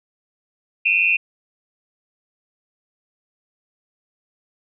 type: tone cluster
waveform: sine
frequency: 2440 / 2541 / 2717 Hz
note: D#7 / D#7 / F7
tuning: -34 / +36 / -48 cents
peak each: -19 dBFS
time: 0.85-1.17 s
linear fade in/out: 10 ms
effects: none